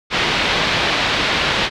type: low-pass noise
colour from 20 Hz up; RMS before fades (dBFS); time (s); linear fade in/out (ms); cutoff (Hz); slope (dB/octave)
white; -18; 0.1-1.7; 50; 3800; 24
effects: none